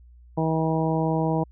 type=harmonic tone; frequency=160.3 Hz; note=E3; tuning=48 cents flat; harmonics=1 / 2 / 3 / 4 / 5 / 6; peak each=-24 / -27 / -29 / -30 / -31 / -32 dBFS; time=0.37-1.44 s; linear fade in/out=10 ms; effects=added 60 Hz sine -47 dBFS peak until 1.51 s